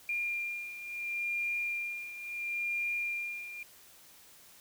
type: beating tone pair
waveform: sine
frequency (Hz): 2400 / 2400.73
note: D7 / D7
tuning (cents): +37 / +37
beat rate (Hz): 0.73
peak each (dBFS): -39 / -34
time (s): 0.09-3.63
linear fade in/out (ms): 2
effects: white hiss -57 dBFS RMS until 4.6 s